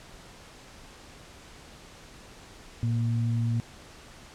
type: tone pair together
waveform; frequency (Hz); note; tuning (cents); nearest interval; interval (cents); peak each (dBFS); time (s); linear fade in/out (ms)
sine; 115.2 / 235.2; A#2 / A#3; -20 / +16; octave; 1236; -24 / -33; 2.83-3.6; 0
effects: pink hiss -49 dBFS RMS until 4.34 s + low-pass 8000 Hz 12 dB/octave